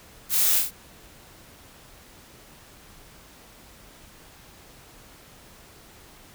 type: noise with echo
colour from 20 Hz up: blue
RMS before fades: -23 dBFS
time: 0.29-0.62 s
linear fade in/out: 50 ms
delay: 31 ms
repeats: 3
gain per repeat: -3 dB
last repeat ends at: 0.713 s
effects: pink hiss -50 dBFS RMS until 6.34 s